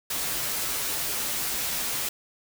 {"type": "noise with comb filter", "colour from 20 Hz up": "white", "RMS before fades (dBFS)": -29, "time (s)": [0.1, 2.09], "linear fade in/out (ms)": 5, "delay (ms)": 11, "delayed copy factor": -0.65, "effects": []}